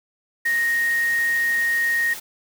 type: tone in noise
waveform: sine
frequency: 1864.7 Hz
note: A#6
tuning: in tune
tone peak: -18 dBFS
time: 0.45-2.14 s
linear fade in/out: 10 ms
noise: white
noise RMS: -35 dBFS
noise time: 0.45-2.2 s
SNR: +14 dB
effects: none